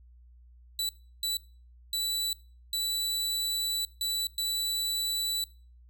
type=tone bursts at uneven times; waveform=sawtooth; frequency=3958 Hz; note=B7; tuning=3 cents sharp; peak=-25 dBFS; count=6; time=0.79-0.89 / 1.23-1.37 / 1.93-2.33 / 2.73-3.85 / 4.01-4.27 / 4.38-5.44 s; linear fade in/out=2 ms; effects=noise-tail reverb RT60 0.4 s tail -23 dB re dry + added 60 Hz sine -52 dBFS peak until 5.89 s